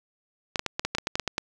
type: clicks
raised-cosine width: 0.2 ms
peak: -9 dBFS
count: 12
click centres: 0.558 / 0.594 / 0.663 / 0.795 / 0.85 / 0.95 / 0.984 / 1.071 / 1.155 / 1.197 / 1.277 / 1.381 s
effects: none